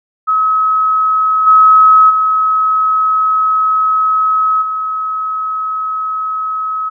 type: tone with level steps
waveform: sine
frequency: 1281 Hz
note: E6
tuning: 50 cents flat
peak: -9 / -3 / -9 / -15 dBFS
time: 0.27-6.9 s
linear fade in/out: 20 ms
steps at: 1.46 / 2.09 / 4.61 s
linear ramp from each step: 20 ms
effects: none